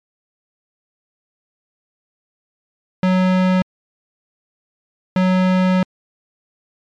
square tone bursts at uneven times, 185 Hz, F#3, in tune, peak -13 dBFS, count 2, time 3.03-3.62 / 5.16-5.83 s, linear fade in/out 2 ms, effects low-pass 3000 Hz 12 dB/octave + MP3 96 kbps

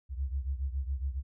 sine beating tone pair, 65.6 / 72.8 Hz, C2 / D2, +5 / -15 cents, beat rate 7.2 Hz, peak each -32 / -36 dBFS, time 0.09-1.23 s, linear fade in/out 50 ms, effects none

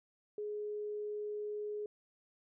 sine tone, 418.8 Hz, G#4, 15 cents sharp, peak -37 dBFS, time 0.38-1.86 s, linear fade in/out 2 ms, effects none

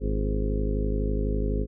harmonic tone with a mistuned harmonic, 52 Hz, G#1, 3 cents sharp, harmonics 1 / 2 / 3 / 4 / 5 / 6 / 7 / 8 / 9 / 10, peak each -25 / -34 / -35 / -35 / -34 / -43 / -39 / -33 / -45 / -40 dBFS, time 0-1.67 s, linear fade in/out 50 ms, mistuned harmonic 7, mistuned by -69 cents, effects none

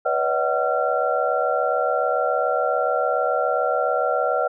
sine tone cluster, 492.7 / 570 / 637 / 749 / 1370 Hz, B4 / C#5 / D#5 / F#5 / F6, -4 / +48 / +41 / +21 / -34 cents, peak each -25 dBFS, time 0.05-4.48 s, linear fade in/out 10 ms, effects none

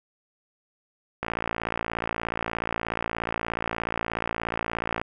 click train, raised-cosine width 0.5 ms, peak -12 dBFS, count 216, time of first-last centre 1.23-5.015 s, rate 56.8 Hz, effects none

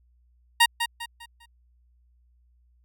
15% pulse tone with echo, 935 Hz, A#5, 5 cents sharp, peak -8 dBFS, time 0.6-0.66 s, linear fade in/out 10 ms, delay 200 ms, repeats 4, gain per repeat -9 dB, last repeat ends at 1.46 s, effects added 60 Hz sine -59 dBFS peak until 2.84 s

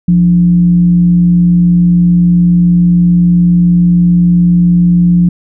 sine tone with frequency modulation, 175 Hz, F3, 4 cents sharp, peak -4 dBFS, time 0.08-5.29 s, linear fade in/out 5 ms, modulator 123 Hz, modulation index 0.21, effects none

